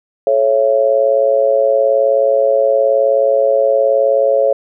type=tone with amplitude modulation; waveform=sine; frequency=551 Hz; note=C#5; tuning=11 cents flat; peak=-5 dBFS; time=0.27-4.53 s; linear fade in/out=2 ms; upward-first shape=sine; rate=119 Hz; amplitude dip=95%; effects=none